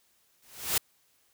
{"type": "noise with exponential growth", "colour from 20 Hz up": "white", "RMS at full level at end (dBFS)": -23, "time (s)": [0.42, 0.78], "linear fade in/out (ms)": 5, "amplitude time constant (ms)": 77, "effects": ["white hiss -68 dBFS RMS until 1.33 s"]}